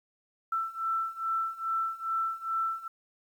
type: beating tone pair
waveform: sine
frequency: 1332 / 1334.4 Hz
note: E6 / E6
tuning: +18 / +21 cents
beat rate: 2.4 Hz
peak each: -33 / -31 dBFS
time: 0.52-2.88 s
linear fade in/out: 5 ms
effects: 10-bit